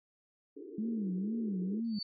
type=band-pass noise; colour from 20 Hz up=white; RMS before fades=-47 dBFS; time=0.56-1.81 s; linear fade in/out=10 ms; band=280 to 440 Hz; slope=96 dB/octave
type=tone with vibrato; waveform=sine; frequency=205.3 Hz; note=G#3; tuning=20 cents flat; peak=-32 dBFS; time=0.78-1.99 s; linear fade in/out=5 ms; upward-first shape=sine; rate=2.1 Hz; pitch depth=210 cents each way
type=tone with exponential growth; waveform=sine; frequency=4500 Hz; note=C#8; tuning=25 cents sharp; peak=-34 dBFS; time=1.84-2.03 s; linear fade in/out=5 ms; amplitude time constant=40 ms
effects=none